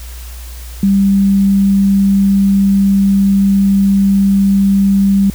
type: tone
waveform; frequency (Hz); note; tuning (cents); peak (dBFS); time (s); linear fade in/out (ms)
sine; 196.9; G3; +8; -7; 0.83-5.3; 2
effects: added 60 Hz sine -26 dBFS peak until 5.34 s + white hiss -36 dBFS RMS until 5.34 s

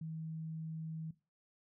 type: tone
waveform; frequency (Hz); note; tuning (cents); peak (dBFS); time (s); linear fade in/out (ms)
sine; 160; D#3; +49; -40; 0.01-1.11; 5
effects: noise-tail reverb RT60 0.3 s tail -18 dB re dry

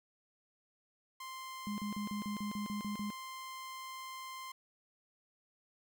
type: tone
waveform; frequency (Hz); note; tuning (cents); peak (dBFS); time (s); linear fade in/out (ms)
sawtooth; 1046.5; C6; 0; -40; 1.2-4.52; 5
type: tone bursts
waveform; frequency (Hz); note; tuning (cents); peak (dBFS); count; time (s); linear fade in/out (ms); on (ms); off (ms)
sine; 206.6; G#3; -9; -36; 10; 1.67-3.103; 0; 110; 37
effects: none

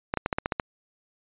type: clicks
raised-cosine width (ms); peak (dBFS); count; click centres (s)
0.5; -10; 8; 0.139 / 0.173 / 0.261 / 0.328 / 0.385 / 0.459 / 0.522 / 0.598
effects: resampled to 8000 Hz

